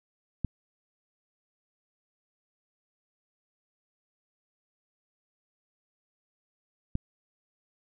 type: clicks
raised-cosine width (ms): 5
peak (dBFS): -16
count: 2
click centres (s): 0.447 / 6.954
effects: none